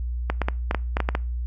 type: clicks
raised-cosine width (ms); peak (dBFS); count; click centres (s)
0.5; -8; 9; 0.3 / 0.417 / 0.485 / 0.711 / 0.747 / 0.969 / 1.003 / 1.089 / 1.151
effects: noise-tail reverb RT60 0.4 s tail -24 dB re dry + added 60 Hz sine -25 dBFS peak until 1.46 s